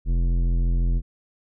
sine tone with tanh clipping, 43 Hz, F1, 26 cents flat, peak -20 dBFS, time 0.05-1.02 s, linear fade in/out 50 ms, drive 13 dB, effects none

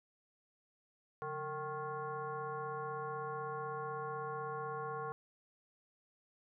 sine tone with frequency modulation, 772 Hz, G5, 27 cents flat, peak -38 dBFS, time 1.22-5.12 s, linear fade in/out 0 ms, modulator 316 Hz, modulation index 1.7, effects none

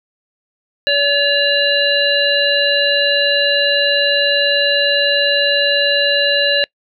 harmonic tone with a mistuned harmonic, 570 Hz, C#5, 48 cents sharp, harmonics 1 / 3 / 5 / 7, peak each -17 / -17 / -17 / -17 dBFS, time 0.87-6.64 s, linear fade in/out 0 ms, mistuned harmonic 5, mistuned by -24 cents, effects noise-tail reverb RT60 0.1 s tail -26 dB re dry

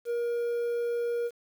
triangle tone with quantisation, 473.8 Hz, A#4, 28 cents sharp, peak -25 dBFS, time 0.05-1.31 s, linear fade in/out 50 ms, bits 9, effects none

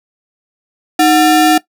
square ring-modulated tone, 523.3 Hz, C5, in tune, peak -4 dBFS, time 0.99-1.58 s, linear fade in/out 5 ms, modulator 212 Hz, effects noise-tail reverb RT60 0.1 s tail -18 dB re dry

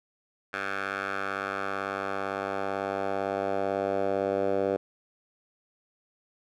10% pulse tone with band-pass filter sweep, 97.9 Hz, G2, 2 cents flat, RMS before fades -30 dBFS, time 0.53-4.77 s, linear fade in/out 10 ms, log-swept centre 1600 to 520 Hz, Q 2, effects none

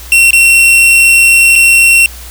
45% pulse tone with dropouts, 2722 Hz, F7, 45 cents flat, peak -3 dBFS, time 0.12-2.06 s, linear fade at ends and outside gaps 1 ms, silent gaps 0.307-0.331 / 1.555-1.559 s, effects added 60 Hz sine -28 dBFS peak until 2.3 s + white hiss -31 dBFS RMS until 2.3 s

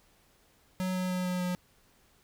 square tone with pitch steps, 185 / 183.72 / 182.45 / 181.19 / 179.94 Hz, F#3 / F#3 / F#3 / F#3 / F#3, 0 / -12 / -24 / -36 / -48 cents, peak -30 dBFS, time 0.8-1.55 s, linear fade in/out 0 ms, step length 150 ms, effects pink hiss -65 dBFS RMS until 2.23 s

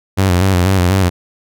sawtooth tone with vibrato, 92.5 Hz, F#2, in tune, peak -6 dBFS, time 0.17-1.1 s, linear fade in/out 20 ms, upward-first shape square, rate 4.1 Hz, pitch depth 69 cents each way, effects none

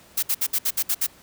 blue noise bursts, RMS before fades -22 dBFS, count 8, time 0.17-1.068 s, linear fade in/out 10 ms, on 58 ms, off 62 ms, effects pink hiss -51 dBFS RMS until 1.22 s + high-pass 60 Hz 12 dB/octave

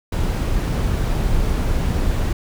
brown noise, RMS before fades -19 dBFS, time 0.12-2.33 s, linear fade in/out 5 ms, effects none

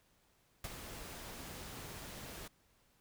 pink noise with ADSR envelope, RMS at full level -41 dBFS, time 0.64-2.48 s, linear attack 3 ms, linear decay 35 ms, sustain -7 dB, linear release 6 ms, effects pink hiss -72 dBFS RMS until 3 s

